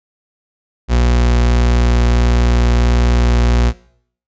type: tone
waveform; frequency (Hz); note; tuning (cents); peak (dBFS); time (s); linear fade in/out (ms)
40% pulse; 59.9; A#1; +48; -9; 0.88-3.73; 50
effects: noise-tail reverb RT60 0.6 s tail -20 dB re dry + resampled to 16000 Hz